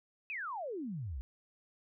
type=exponential sweep; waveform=sine; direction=down; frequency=2637 to 56 Hz; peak=-37 dBFS; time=0.3-1.21 s; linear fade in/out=0 ms; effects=none